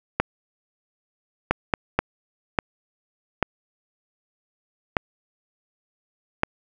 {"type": "clicks", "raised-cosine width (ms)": 0.5, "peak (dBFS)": -3, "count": 8, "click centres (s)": [0.2, 1.51, 1.738, 1.99, 2.588, 3.427, 4.968, 6.434], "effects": []}